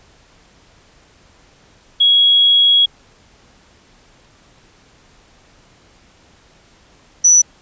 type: tone pair in turn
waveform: sine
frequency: 3322 / 5932 Hz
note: G#7 / F#8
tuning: 0 / +4 cents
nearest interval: minor seventh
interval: 1004 cents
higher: second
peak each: -8 / -6 dBFS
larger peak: second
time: 2-2.86 / 7.24-7.42 s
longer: first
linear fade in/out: 10 ms
effects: pink hiss -50 dBFS RMS until 7.61 s + resampled to 16000 Hz